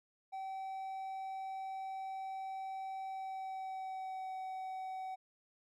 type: tone with pitch glide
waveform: triangle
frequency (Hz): 768 to 755.7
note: G5 to F#5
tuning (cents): -36 to +36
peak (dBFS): -38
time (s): 0.32-5.16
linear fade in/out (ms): 20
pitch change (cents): -28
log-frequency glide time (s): 3.06-4.33
effects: none